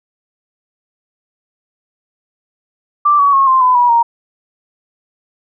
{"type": "tone with pitch steps", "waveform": "sine", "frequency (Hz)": [1174.7, 1130.8, 1088.5, 1047.7, 1008.6, 970.8, 934.5], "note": ["D6", "C#6", "C#6", "C6", "B5", "B5", "A#5"], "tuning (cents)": [0, 34, -32, 2, 36, -30, 4], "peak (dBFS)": -7, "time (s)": [3.05, 4.03], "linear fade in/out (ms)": 10, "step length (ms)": 140, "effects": []}